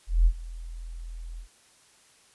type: tone with ADSR envelope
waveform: sine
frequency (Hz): 41.65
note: E1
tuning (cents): +19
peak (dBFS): -14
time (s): 0.07-1.48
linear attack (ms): 190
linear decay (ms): 64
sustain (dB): -21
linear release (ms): 91
effects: white hiss -59 dBFS RMS until 2.34 s + resampled to 24000 Hz